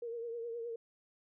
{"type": "tone with vibrato", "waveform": "sine", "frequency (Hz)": 466.2, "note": "A#4", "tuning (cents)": 0, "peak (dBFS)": -38, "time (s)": [0.02, 0.76], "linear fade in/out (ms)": 5, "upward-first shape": "triangle", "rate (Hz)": 9.6, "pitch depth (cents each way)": 56, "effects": []}